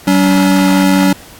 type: tone pair together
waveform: square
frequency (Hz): 189.8 / 284.4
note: F#3 / C#4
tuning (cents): +44 / +45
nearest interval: perfect fifth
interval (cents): 701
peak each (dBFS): -11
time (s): 0.07-1.13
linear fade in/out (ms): 5
effects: pink hiss -37 dBFS RMS until 1.39 s + AAC 64 kbps